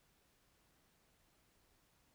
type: silence
effects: pink hiss -74 dBFS RMS until 2.14 s